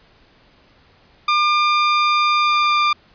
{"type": "tone with pitch glide", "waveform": "sawtooth", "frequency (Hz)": [1200, 1193.1], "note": ["D6", "D6"], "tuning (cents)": [37, 27], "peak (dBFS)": -10, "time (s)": [1.28, 2.93], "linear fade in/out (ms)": 5, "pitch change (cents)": -10, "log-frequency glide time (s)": [2.4, 2.8], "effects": ["pink hiss -53 dBFS RMS until 3.14 s", "resampled to 11025 Hz"]}